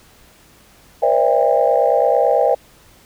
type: tone cluster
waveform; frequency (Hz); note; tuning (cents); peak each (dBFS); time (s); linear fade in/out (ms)
sine; 485.2 / 534 / 595 / 664 / 801; B4 / C5 / D5 / E5 / G5; -31 / +35 / +22 / +12 / +37; -18; 1.02-2.55; 10
effects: tanh soft clip ceiling -1 dBFS + pink hiss -49 dBFS RMS until 3.05 s